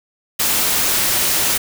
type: noise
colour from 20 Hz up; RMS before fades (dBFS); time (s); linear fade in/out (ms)
white; -17; 0.39-1.58; 10
effects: none